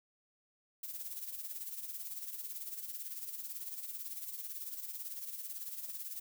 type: noise with tremolo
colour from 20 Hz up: violet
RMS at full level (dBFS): -41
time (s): 0.83-6.2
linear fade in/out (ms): 5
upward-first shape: sine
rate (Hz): 18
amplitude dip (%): 60
effects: none